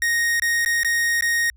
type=tone with dropouts; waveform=45% pulse; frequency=1864.7 Hz; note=A#6; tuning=in tune; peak=-18 dBFS; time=0.02-1.5 s; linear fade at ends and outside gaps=1 ms; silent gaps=0.398-0.421 / 0.649-0.66 / 0.833-0.847 / 1.209-1.223 s; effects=added 60 Hz sine -48 dBFS peak until 1.56 s